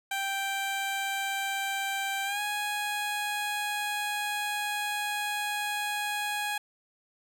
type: tone with pitch glide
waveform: 15% pulse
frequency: 784 to 830.6 Hz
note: G5 to G#5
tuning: 0 to 0 cents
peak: -23 dBFS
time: 0.11-6.58 s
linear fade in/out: 5 ms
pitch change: +100 cents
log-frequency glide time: 2.25-2.4 s
effects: none